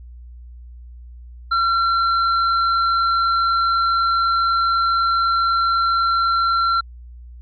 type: tone with hard clipping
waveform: sine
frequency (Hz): 1362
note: F6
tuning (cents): -44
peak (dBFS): -17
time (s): 1.51-6.81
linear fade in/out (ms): 10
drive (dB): 9
effects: added 60 Hz sine -36 dBFS peak until 7.41 s + resampled to 11025 Hz